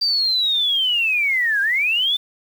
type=linear two-way sweep; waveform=sine; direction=down then up; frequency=4699 to 1571 to 3570 Hz; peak=-16 dBFS; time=0.01-2.17 s; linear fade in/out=10 ms; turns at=1.61 s; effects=7-bit